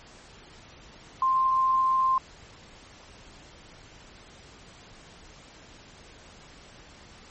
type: tone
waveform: sine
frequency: 1049 Hz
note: C6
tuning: 4 cents sharp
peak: -20 dBFS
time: 1.22-2.18 s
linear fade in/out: 2 ms
effects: pink hiss -50 dBFS RMS until 7.3 s + MP3 32 kbps